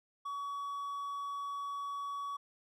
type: tone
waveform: triangle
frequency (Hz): 1130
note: C#6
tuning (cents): +33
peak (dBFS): -35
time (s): 0.25-2.37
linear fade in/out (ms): 10
effects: none

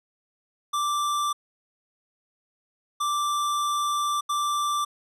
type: tone bursts at uneven times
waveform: square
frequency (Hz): 1174.7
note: D6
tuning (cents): 0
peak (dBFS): -24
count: 3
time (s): 0.73-1.33 / 3-4.21 / 4.29-4.85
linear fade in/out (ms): 10
effects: low-pass 12000 Hz 12 dB/octave

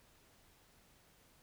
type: silence
effects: pink hiss -67 dBFS RMS until 1.42 s

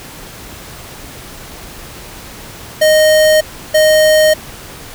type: tone pair in turn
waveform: square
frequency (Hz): 620 / 620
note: D#5 / D#5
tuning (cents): -6 / -6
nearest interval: unison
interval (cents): 0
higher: neither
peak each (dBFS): -7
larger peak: neither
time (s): 2.81-3.41 / 3.74-4.34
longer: neither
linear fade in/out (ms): 10
effects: pink hiss -32 dBFS RMS until 4.94 s

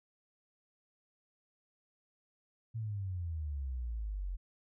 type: exponential sweep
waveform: sine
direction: down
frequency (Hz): 115.7 to 43.65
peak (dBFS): -35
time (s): 2.74-4.37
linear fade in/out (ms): 20
effects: none

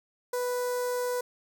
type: tone with notch filter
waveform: sawtooth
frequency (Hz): 493.9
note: B4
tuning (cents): 0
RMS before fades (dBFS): -30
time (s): 0.33-1.21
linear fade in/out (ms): 5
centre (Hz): 2800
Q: 0.51
effects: none

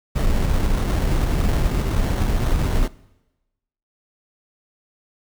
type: noise with sample-and-hold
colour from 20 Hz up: brown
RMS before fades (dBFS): -19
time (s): 0.15-2.88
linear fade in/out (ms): 10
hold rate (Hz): 2450
effects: noise-tail reverb RT60 1.0 s tail -21 dB re dry

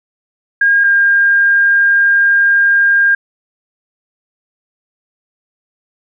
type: tone pair in turn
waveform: sine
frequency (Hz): 1622 / 1608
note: G#6 / G6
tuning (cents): -41 / +44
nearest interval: unison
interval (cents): 15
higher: first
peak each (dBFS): -7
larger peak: neither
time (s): 0.61-0.84 / 0.84-3.15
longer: second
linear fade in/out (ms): 5
effects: none

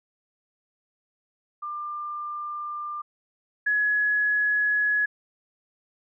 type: tone pair in turn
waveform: sine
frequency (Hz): 1194 / 1686.9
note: D6 / G#6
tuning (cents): +28 / +27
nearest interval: tritone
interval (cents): 599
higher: second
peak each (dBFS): -30 / -20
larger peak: second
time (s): 1.62-3.02 / 3.66-5.06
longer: neither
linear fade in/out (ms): 10
effects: none

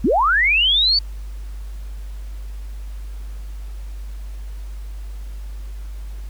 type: linear sweep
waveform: sine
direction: up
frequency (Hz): 180.1 to 4600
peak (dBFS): -13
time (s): 0.04-0.99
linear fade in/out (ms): 5
effects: added 50 Hz sine -28 dBFS peak until 6.29 s + pink hiss -50 dBFS RMS until 6.29 s

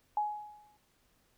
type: tone with exponential decay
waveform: sine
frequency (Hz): 839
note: G#5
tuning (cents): +17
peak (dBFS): -26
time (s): 0.17-0.77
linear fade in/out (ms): 2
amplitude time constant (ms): 130
effects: pink hiss -71 dBFS RMS until 1.37 s

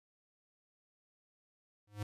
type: tone with exponential growth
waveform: square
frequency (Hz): 103.83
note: G#2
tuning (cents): 0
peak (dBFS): -34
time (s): 1.87-2.03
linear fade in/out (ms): 5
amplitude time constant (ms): 34
effects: resampled to 32000 Hz

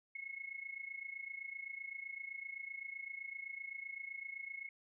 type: tone with amplitude modulation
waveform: sine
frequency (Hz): 2181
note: C#7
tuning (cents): -29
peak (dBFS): -40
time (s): 0.15-4.69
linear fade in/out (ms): 5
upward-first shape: sine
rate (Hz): 27.8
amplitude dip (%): 80
effects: none

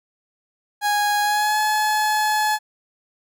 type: tone with pitch glide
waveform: 30% pulse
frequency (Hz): 827 to 853.7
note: G#5 to G#5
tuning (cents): -8 to +47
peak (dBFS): -15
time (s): 0.81-2.59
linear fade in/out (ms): 50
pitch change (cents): +55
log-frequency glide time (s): 1.22-1.59
effects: none

